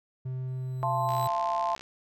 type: tone with pitch glide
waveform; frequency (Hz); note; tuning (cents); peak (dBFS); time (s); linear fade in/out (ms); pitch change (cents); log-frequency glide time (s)
triangle; 129.1 to 125.06; C3 to B2; -23 to +22; -29; 0.25-1.28; 10; -55; 0.79-1.1
type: tone with exponential growth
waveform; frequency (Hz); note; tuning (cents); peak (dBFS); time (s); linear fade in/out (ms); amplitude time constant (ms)
15% pulse; 3967; B7; +7; -32; 0.48-1.27; 1; 170
type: chord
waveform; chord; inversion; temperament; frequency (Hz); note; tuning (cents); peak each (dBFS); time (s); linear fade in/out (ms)
sine; F major; none; equal with one note detuned; 682.9 / 880 / 1046.5; F5 / A5 / C6; -39 / 0 / 0; -30; 0.83-1.75; 0
type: click train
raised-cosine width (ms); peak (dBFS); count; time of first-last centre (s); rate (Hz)
0.2; -26; 48; 1.09-1.81; 65.3
effects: none